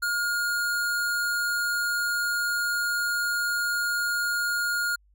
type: tone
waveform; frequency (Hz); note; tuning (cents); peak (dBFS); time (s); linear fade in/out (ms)
square; 1424; F6; +33; -25; 0.02-4.96; 10
effects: added 50 Hz sine -58 dBFS peak until 5.14 s